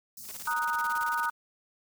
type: band-stop noise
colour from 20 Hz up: white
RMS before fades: -44 dBFS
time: 0.17-0.52 s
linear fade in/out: 2 ms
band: 240 to 4700 Hz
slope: 48 dB/octave
type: noise with tremolo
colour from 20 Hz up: white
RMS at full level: -42 dBFS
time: 0.23-1.31 s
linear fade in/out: 50 ms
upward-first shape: square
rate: 18 Hz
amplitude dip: 80%
type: chord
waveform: sine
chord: D# minor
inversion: second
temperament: equal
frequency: 932.3 / 1244.5 / 1480 Hz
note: A#5 / D#6 / F#6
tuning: 0 / 0 / 0 cents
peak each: -31 dBFS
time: 0.47-1.3 s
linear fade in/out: 5 ms
effects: none